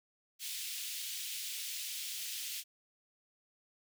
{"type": "high-pass noise", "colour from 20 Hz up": "pink", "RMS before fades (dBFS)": -41, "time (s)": [0.39, 2.64], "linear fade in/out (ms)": 50, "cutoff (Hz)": 2700, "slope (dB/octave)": 24, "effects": []}